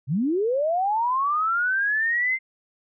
sine linear sweep, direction up, 116.6 to 2101 Hz, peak -20 dBFS, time 0.07-2.39 s, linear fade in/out 50 ms, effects none

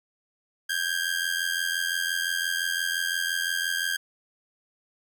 sawtooth ring-modulated tone, 1604 Hz, G6, 39 cents sharp, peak -19 dBFS, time 0.69-3.97 s, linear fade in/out 10 ms, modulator 42.9 Hz, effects none

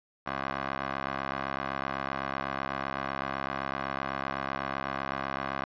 15% pulse tone with band-pass filter, 67.9 Hz, C#2, 35 cents flat, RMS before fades -34 dBFS, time 0.26-5.65 s, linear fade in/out 10 ms, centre 1200 Hz, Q 1.4, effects resampled to 11025 Hz

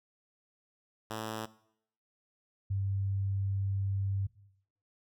5% pulse / sine tone pair in turn, 110 / 98 Hz, A2 / G2, 0 / 0 cents, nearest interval major second, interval 200 cents, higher first, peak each -25 / -29 dBFS, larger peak first, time 1.1-1.46 / 2.7-4.27 s, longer second, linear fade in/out 10 ms, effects noise-tail reverb RT60 0.7 s tail -19 dB re dry

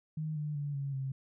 sine tone with pitch steps, 155.56 / 149.91 / 144.47 / 139.23 / 134.18 Hz, D#3 / D3 / D3 / C#3 / C3, 0 / +36 / -28 / +8 / +44 cents, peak -33 dBFS, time 0.17-1.12 s, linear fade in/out 5 ms, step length 190 ms, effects none

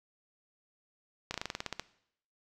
slowing click train, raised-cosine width 0.2 ms, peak -17 dBFS, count 11, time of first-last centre 1.31-1.796 s, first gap 32 ms, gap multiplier 1.09, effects noise-tail reverb RT60 0.7 s tail -18 dB re dry

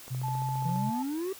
click train, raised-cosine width 1 ms, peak -32 dBFS, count 11, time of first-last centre 0.08-0.76 s, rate 14.7 Hz
sine tone with pitch glide, 128.2 to 131.65 Hz, C3 to C3, -35 to +11 cents, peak -30 dBFS, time 0.1-0.91 s, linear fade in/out 20 ms, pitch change +46 cents, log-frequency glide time 0.24-0.49 s
sine tone, 870 Hz, A5, 20 cents flat, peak -32 dBFS, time 0.23-1.03 s, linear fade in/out 10 ms
triangle exponential sweep, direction up, 160 to 394.7 Hz, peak -28 dBFS, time 0.65-1.33 s, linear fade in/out 5 ms
effects white hiss -48 dBFS RMS until 1.39 s

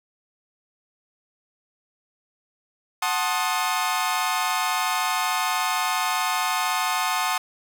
sawtooth chord, F# diminished seventh, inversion none, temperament equal with one note detuned, 740 / 880 / 1063.6 / 1244.5 Hz, F#5 / A5 / C6 / Eb6, 0 / 0 / +28 / 0 cents, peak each -24 dBFS, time 3.02-7.38 s, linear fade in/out 5 ms, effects none

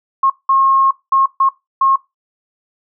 sine tone bursts at uneven times, 1079 Hz, C#6, 47 cents flat, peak -9 dBFS, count 5, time 0.23-0.3 / 0.49-0.91 / 1.12-1.26 / 1.4-1.49 / 1.81-1.96 s, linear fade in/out 5 ms, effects noise-tail reverb RT60 0.2 s tail -18 dB re dry

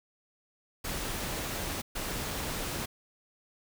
pink noise bursts at uneven times, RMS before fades -35 dBFS, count 2, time 0.84-1.82 / 1.95-2.86 s, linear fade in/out 10 ms, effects none

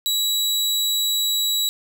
sawtooth tone, 3900 Hz, B7, 23 cents flat, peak -16 dBFS, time 0.06-1.69 s, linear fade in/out 0 ms, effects none

